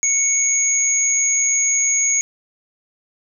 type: tone pair together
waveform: sine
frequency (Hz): 2217 / 6643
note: C#7 / G#8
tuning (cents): 0 / 0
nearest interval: octave + perfect fifth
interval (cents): 1900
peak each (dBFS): -24 / -15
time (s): 0.03-2.21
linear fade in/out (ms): 0
effects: none